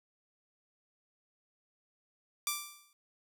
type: tone with exponential decay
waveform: 5% pulse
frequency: 1174.7 Hz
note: D6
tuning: in tune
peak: -17 dBFS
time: 2.47-2.93 s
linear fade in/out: 1 ms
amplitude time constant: 100 ms
effects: none